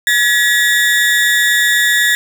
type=ring-modulated tone; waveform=35% pulse; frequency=1808 Hz; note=A6; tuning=47 cents sharp; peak=-5 dBFS; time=0.07-2.15 s; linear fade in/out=0 ms; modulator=114 Hz; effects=none